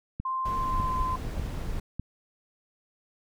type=click train; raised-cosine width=5 ms; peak=-20 dBFS; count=4; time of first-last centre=0.2-1.996 s; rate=1.67 Hz
type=tone with pitch glide; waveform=sine; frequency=1046.5 to 1030.9 Hz; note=C6 to C6; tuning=0 to -26 cents; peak=-27 dBFS; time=0.25-1.16 s; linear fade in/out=5 ms; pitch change=-26 cents; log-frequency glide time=0.55-0.94 s
type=noise; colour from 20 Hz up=brown; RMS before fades=-32 dBFS; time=0.45-1.8 s; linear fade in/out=5 ms
effects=none